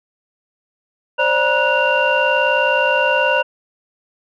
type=tone cluster; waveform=sine; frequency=529 / 588 / 956 / 1473 / 2775 Hz; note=C5 / D5 / A#5 / F#6 / F7; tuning=+19 / +2 / +43 / -8 / -12 cents; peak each=-19 dBFS; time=1.18-3.43 s; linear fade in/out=20 ms; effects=tanh soft clip ceiling -4 dBFS